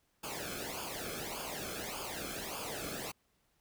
pink noise with flanger, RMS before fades -41 dBFS, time 0.23-3.12 s, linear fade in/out 10 ms, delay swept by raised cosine 0.51 to 1.08 ms, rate 1.7 Hz, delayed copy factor -0.8, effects pink hiss -75 dBFS RMS until 3.6 s

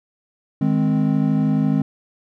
triangle chord, Ab major, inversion second, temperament equal, 155.56 / 207.7 / 261.6 Hz, Eb3 / Ab3 / C4, 0 / 0 / 0 cents, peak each -18 dBFS, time 0.61-1.82 s, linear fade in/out 5 ms, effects none

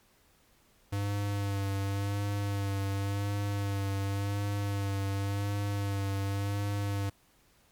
square tone with vibrato, 100 Hz, G2, 35 cents sharp, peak -30 dBFS, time 0.92-7.1 s, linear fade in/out 10 ms, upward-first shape sine, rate 0.91 Hz, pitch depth 27 cents each way, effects pink hiss -65 dBFS RMS until 7.71 s + MP3 96 kbps

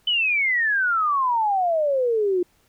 sine exponential sweep, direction down, 3043 to 347.7 Hz, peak -18 dBFS, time 0.07-2.43 s, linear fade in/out 5 ms, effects pink hiss -62 dBFS RMS until 2.68 s

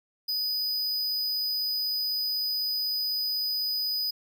square tone, 4978 Hz, D#8, in tune, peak -27 dBFS, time 0.28-4.11 s, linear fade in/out 10 ms, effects none

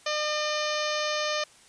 harmonic tone with a mistuned harmonic, 604 Hz, D5, 48 cents sharp, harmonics 1 / 2 / 3 / 4 / 5 / 6 / 7 / 8 / 9 / 10, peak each -30 / -33 / -35 / -36 / -37 / -38 / -38 / -39 / -40 / -40 dBFS, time 0.06-1.44 s, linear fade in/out 5 ms, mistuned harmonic 10, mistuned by +52 cents, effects white hiss -55 dBFS RMS until 1.68 s + resampled to 22050 Hz

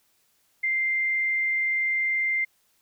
sine tone, 2093 Hz, C7, in tune, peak -22 dBFS, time 0.63-2.45 s, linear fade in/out 10 ms, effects white hiss -67 dBFS RMS until 2.81 s

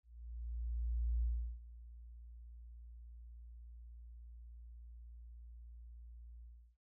sine tone with ADSR envelope, 58.27 Hz, A#1, in tune, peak -32 dBFS, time 0.03-6.77 s, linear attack 1200 ms, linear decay 360 ms, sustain -19 dB, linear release 330 ms, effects noise-tail reverb RT60 0.1 s tail -21 dB re dry

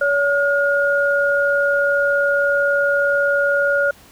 sine tone pair together, 567 / 1428.8 Hz, C#5 / F6, +39 / +39 cents, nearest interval octave + major third, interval 1600 cents, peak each -17 dBFS, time 0.01-3.91 s, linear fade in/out 5 ms, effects pink hiss -47 dBFS RMS until 4.11 s

